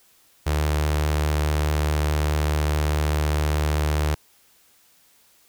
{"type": "tone with notch filter", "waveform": "sawtooth", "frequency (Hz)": 75.4, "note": "D2", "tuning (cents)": 46, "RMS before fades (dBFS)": -22, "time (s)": [0.46, 4.15], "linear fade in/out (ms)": 10, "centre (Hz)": 220, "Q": 1.6, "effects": ["white hiss -58 dBFS RMS until 5.48 s"]}